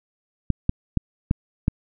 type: clicks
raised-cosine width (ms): 5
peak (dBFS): -6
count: 5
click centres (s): 0.503 / 0.694 / 0.973 / 1.311 / 1.681
effects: none